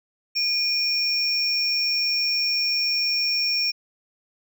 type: tone pair together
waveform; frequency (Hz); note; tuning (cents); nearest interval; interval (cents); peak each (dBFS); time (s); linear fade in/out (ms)
triangle; 2438 / 5473; D#7 / F8; -36 / -36; octave + major second; 1400; -26 / -20; 0.35-3.72; 20
effects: none